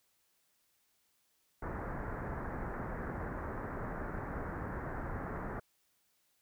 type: low-pass noise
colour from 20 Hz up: pink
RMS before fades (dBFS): -40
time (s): 1.62-5.6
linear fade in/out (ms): 5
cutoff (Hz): 1800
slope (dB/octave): 48
effects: white hiss -75 dBFS RMS until 6.41 s